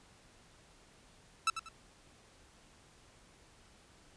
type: tone with echo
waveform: sawtooth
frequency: 1318.5 Hz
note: E6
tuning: in tune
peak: -23 dBFS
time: 1.47-1.5 s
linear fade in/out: 2 ms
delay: 94 ms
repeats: 2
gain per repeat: -10 dB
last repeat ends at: 1.688 s
effects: pink hiss -62 dBFS RMS until 4.16 s + resampled to 22050 Hz